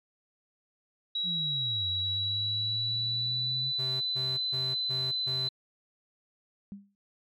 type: tone with pitch glide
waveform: sine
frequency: 3878 to 4024 Hz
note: B7 to B7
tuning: -32 to +32 cents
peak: -28 dBFS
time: 1.15-5.49 s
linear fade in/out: 5 ms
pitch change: +64 cents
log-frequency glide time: 1.7-4.41 s
type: linear two-way sweep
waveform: sine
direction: down then up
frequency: 186.3 to 92.4 to 131.4 Hz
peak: -36 dBFS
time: 1.23-3.73 s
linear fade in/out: 50 ms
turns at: 1.87 s
type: tone bursts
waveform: square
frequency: 130 Hz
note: C3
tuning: 11 cents flat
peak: -37 dBFS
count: 5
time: 3.78-5.49 s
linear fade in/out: 20 ms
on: 230 ms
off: 140 ms
type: tone with exponential decay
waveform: sine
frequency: 200 Hz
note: G3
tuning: 35 cents sharp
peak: -35 dBFS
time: 6.72-6.95 s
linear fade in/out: 0 ms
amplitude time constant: 48 ms
effects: MP3 96 kbps